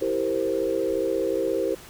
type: chord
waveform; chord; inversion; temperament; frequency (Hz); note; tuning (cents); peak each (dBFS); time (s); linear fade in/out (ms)
sine; C dominant seventh; first; equal; 329.6 / 392 / 466.2 / 523.3; E4 / G4 / Bb4 / C5; 0 / 0 / 0 / 0; -29 / -27 / -28 / -27; 0.01-1.75; 10
effects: pink hiss -45 dBFS RMS until 1.89 s